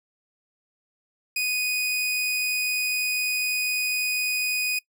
sawtooth tone, 2486 Hz, D#7, 2 cents flat, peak -20 dBFS, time 1.36-4.79 s, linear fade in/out 5 ms, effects noise-tail reverb RT60 0.1 s tail -23 dB re dry

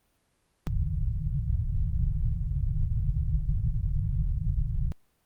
pink low-pass noise, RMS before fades -27 dBFS, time 0.67-4.92 s, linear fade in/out 0 ms, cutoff 160 Hz, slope 96 dB/octave, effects pink hiss -71 dBFS RMS until 5.25 s + Opus 32 kbps

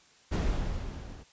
brown noise with level ramp, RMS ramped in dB -25 to -45 dBFS, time 0.31-1.24 s, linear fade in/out 20 ms, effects white hiss -60 dBFS RMS until 1.32 s + resampled to 16000 Hz

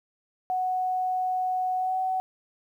sine tone with pitch glide, 740 to 750.8 Hz, F#5 to F#5, 0 to +25 cents, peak -24 dBFS, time 0.5-2.2 s, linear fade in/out 0 ms, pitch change +25 cents, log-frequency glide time 1.77-1.96 s, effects 10-bit

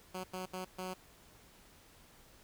10% pulse tone bursts at uneven times, 185 Hz, F#3, in tune, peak -31 dBFS, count 4, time 0.14-0.24 / 0.33-0.46 / 0.53-0.65 / 0.78-0.94 s, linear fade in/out 10 ms, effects pink hiss -61 dBFS RMS until 2.43 s

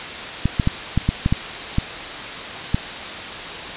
clicks, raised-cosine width 5 ms, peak -4 dBFS, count 9, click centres 0.456 / 0.598 / 0.674 / 0.976 / 1.09 / 1.261 / 1.325 / 1.784 / 2.745 s, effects white hiss -29 dBFS RMS until 3.76 s + resampled to 8000 Hz

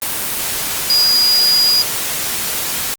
sine tone in noise, 4888 Hz, D#8, 32 cents flat, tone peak -10 dBFS, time 0.9-1.82 s, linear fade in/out 0 ms, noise white, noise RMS -20 dBFS, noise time 0.02-2.94 s, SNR +7 dB, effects Opus 24 kbps

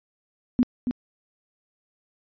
sine tone with echo, 246.9 Hz, B3, in tune, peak -15 dBFS, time 0.59-0.63 s, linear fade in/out 0 ms, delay 280 ms, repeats 1, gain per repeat -7 dB, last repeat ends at 0.91 s, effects resampled to 11025 Hz

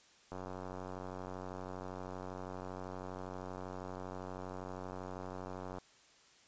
click train, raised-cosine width 1 ms, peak -30 dBFS, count 507, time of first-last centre 0.32-5.784 s, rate 92.6 Hz, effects white hiss -64 dBFS RMS until 6.47 s + resampled to 16000 Hz

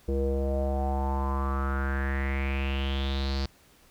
square tone with low-pass filter sweep, 68 Hz, C#2, 33 cents flat, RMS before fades -28 dBFS, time 0.08-3.46 s, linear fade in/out 5 ms, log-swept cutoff 430 to 4700 Hz, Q 6.4, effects pink hiss -59 dBFS RMS until 3.9 s

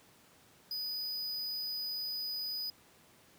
square tone, 4971 Hz, D#8, 2 cents flat, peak -36 dBFS, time 0.71-2.7 s, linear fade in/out 2 ms, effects pink hiss -62 dBFS RMS until 3.38 s + high-pass 100 Hz 12 dB/octave

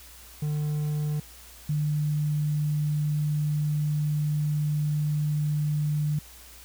triangle / sine tone pair in turn, 150 / 150 Hz, D3 / D3, +37 / +37 cents, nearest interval unison, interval 0 cents, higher neither, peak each -23 dBFS, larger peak neither, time 0.42-1.2 / 1.69-6.19 s, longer second, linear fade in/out 5 ms, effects added 60 Hz sine -51 dBFS peak until 6.64 s + white hiss -49 dBFS RMS until 6.64 s

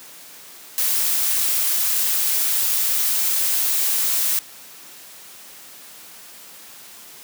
blue noise, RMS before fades -20 dBFS, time 0.78-4.39 s, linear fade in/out 0 ms, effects white hiss -42 dBFS RMS until 7.23 s + high-pass 150 Hz 12 dB/octave

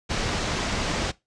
pink low-pass noise, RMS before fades -27 dBFS, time 0.09-1.12 s, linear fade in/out 20 ms, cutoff 6700 Hz, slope 24 dB/octave, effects noise-tail reverb RT60 0.2 s tail -20 dB re dry + resampled to 22050 Hz

